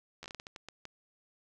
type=slowing click train; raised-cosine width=0.2 ms; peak=-27 dBFS; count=11; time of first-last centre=0.23-0.854 s; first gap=12 ms; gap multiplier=1.34; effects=none